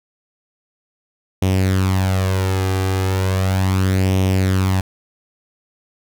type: tone with flanger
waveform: sawtooth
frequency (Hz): 94.6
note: F#2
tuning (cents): +39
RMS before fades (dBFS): -17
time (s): 1.42-4.81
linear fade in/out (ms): 5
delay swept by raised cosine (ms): 0.33 to 2.53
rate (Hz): 0.36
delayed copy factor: +0.6
effects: none